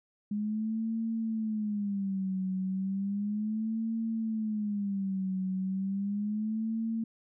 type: tone with vibrato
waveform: sine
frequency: 205.8 Hz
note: G#3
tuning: 16 cents flat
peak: -29 dBFS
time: 0.31-7.04 s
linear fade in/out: 5 ms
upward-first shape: sine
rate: 0.34 Hz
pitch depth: 160 cents each way
effects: none